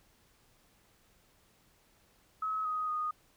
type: tone with pitch steps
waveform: sine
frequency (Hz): 1283 / 1252 / 1236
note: E6 / D#6 / D#6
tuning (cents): -47 / +10 / -12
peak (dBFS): -31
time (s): 2.42-3.11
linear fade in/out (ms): 5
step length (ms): 230
effects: pink hiss -67 dBFS RMS until 3.36 s